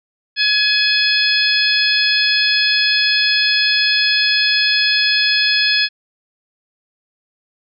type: harmonic tone with a mistuned harmonic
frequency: 844 Hz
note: G#5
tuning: 28 cents sharp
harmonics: 2 / 3 / 4 / 5 / 6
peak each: -19 / -19 / -19 / -19 / -19 dBFS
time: 0.36-5.89 s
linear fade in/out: 50 ms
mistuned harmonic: 5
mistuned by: +19 cents
effects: none